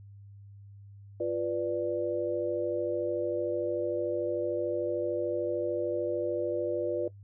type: chord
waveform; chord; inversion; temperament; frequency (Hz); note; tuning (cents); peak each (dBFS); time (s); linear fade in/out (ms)
sine; B diminished; second; equal; 349.2 / 493.9 / 587.3; F4 / B4 / D5; 0 / 0 / 0; -32; 1.2-7.08; 5
effects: noise-tail reverb RT60 0.1 s tail -18 dB re dry + added 100 Hz sine -47 dBFS peak until 7.23 s